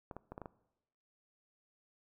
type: clicks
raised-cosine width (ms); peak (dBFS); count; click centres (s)
1; -30; 6; 0.112 / 0.166 / 0.32 / 0.379 / 0.417 / 0.458
effects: noise-tail reverb RT60 0.9 s tail -20 dB re dry